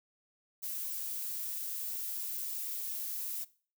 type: noise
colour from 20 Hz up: violet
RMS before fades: -38 dBFS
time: 0.62-3.45 s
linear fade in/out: 20 ms
effects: noise-tail reverb RT60 0.4 s tail -19 dB re dry